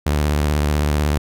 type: tone with vibrato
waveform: sawtooth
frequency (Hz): 74.2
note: D2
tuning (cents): +18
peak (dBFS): -12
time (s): 0.06-1.18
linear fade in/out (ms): 5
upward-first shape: sine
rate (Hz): 16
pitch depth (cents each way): 70
effects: none